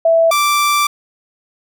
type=tone pair in turn; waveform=sine / sawtooth; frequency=659.3 / 1172.3 Hz; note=E5 / D6; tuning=0 / -3 cents; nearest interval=minor seventh; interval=997 cents; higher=second; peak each=-8 dBFS; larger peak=neither; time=0.05-0.31 / 0.31-0.87 s; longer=second; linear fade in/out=5 ms; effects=none